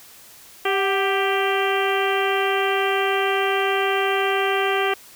harmonic tone with a mistuned harmonic, 393.3 Hz, G4, 6 cents sharp, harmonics 1 / 2 / 3 / 4 / 5 / 6 / 7 / 8, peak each -22 / -25 / -27 / -28 / -29 / -30 / -30 / -31 dBFS, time 0.65-4.94 s, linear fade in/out 5 ms, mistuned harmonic 2, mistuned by -60 cents, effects white hiss -46 dBFS RMS until 5.15 s

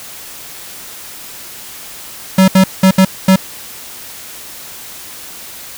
square tone bursts at uneven times, 189.3 Hz, F#3, 40 cents sharp, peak -5 dBFS, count 5, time 2.38-2.48 / 2.55-2.64 / 2.83-2.91 / 2.98-3.05 / 3.28-3.36 s, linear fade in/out 5 ms, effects white hiss -31 dBFS RMS until 5.77 s

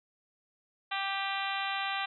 harmonic tone with a mistuned harmonic, 392 Hz, G4, in tune, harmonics 2 / 3 / 4 / 5 / 6 / 7 / 8 / 9 / 10, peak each -36 / -38 / -39 / -40 / -41 / -41 / -42 / -43 / -43 dBFS, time 0.91-2.06 s, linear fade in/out 10 ms, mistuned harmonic 6, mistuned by +28 cents, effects none

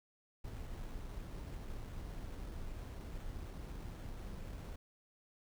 brown noise with sample-and-hold, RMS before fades -45 dBFS, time 0.44-4.76 s, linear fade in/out 5 ms, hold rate 4900 Hz, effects none

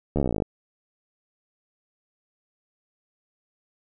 slowing click train, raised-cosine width 2 ms, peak -11 dBFS, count 17, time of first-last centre 0.16-0.422 s, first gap 13 ms, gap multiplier 1.03, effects none

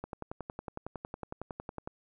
click train, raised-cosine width 1 ms, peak -24 dBFS, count 21, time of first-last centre 0.04-1.875 s, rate 10.9 Hz, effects none

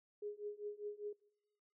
sine tone with tremolo, 415.3 Hz, G#4, in tune, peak -39 dBFS, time 0.22-1.13 s, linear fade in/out 5 ms, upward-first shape triangle, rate 5 Hz, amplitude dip 95%, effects noise-tail reverb RT60 1.0 s tail -23 dB re dry

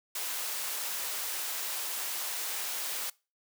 white high-pass noise, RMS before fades -35 dBFS, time 0.15-3.1 s, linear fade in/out 5 ms, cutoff 510 Hz, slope 12 dB/octave, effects noise-tail reverb RT60 0.3 s tail -23 dB re dry

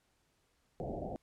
white low-pass noise, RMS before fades -40 dBFS, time 0.8-1.16 s, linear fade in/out 0 ms, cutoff 770 Hz, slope 96 dB/octave, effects pink hiss -75 dBFS RMS until 1.22 s + low-pass 11000 Hz 12 dB/octave

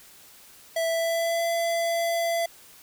square tone with pitch glide, 659.3 to 674.7 Hz, E5 to E5, 0 to +40 cents, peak -24 dBFS, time 0.76-2.46 s, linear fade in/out 5 ms, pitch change +40 cents, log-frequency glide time 0.88-1.46 s, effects white hiss -51 dBFS RMS until 2.82 s

